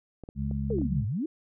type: clicks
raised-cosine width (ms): 2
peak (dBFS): -28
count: 6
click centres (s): 0.237 / 0.289 / 0.512 / 0.706 / 0.786 / 0.816
type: harmonic tone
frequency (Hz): 69.3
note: C#2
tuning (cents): 0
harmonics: 1 / 2 / 3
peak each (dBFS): -32 / -32 / -32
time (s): 0.35-1.06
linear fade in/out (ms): 50
type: exponential two-way sweep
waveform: sine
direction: down then up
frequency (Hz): 493.6 to 96.4 to 345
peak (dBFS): -27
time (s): 0.7-1.26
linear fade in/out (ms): 5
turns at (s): 1.06
effects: none